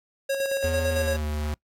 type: tone with tremolo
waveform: square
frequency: 547 Hz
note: C#5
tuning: 23 cents flat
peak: -23 dBFS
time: 0.29-1.17 s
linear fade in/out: 10 ms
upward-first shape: square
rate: 8.9 Hz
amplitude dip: 40%
type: tone with pitch glide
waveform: square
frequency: 82.41 to 75.14 Hz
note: E2 to D2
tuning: 0 to +40 cents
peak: -27 dBFS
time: 0.64-1.54 s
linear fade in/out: 0 ms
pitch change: -160 cents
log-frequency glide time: 0.92-1.25 s
effects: noise-tail reverb RT60 0.1 s tail -24 dB re dry + AAC 48 kbps